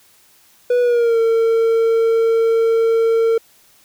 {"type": "tone with pitch glide", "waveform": "triangle", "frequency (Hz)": [490, 454.6], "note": ["B4", "A#4"], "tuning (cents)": [-14, -43], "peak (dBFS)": -10, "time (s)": [0.7, 3.38], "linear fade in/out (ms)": 5, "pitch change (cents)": -129, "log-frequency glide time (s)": [0.81, 1.19], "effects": ["white hiss -52 dBFS RMS until 3.84 s"]}